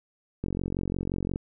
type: click train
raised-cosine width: 3 ms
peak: -17 dBFS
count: 43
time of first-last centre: 0.44-1.359 s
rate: 45.7 Hz
effects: none